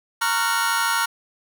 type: chord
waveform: sawtooth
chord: Gb major seventh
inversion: first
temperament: just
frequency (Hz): 925 / 1110 / 1387.5 / 1480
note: Bb5 / Db6 / F6 / Gb6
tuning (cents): -14 / +2 / -12 / 0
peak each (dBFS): -20 / -24 / -19 / -23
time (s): 0.21-1.06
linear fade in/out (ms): 10
effects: none